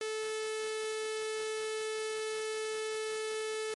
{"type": "tone with notch filter", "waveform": "sawtooth", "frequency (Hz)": 435.6, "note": "A4", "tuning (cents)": -17, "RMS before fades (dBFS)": -36, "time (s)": [0.01, 3.74], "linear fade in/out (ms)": 2, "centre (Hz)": 960, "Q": 1.4, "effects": ["MP3 48 kbps"]}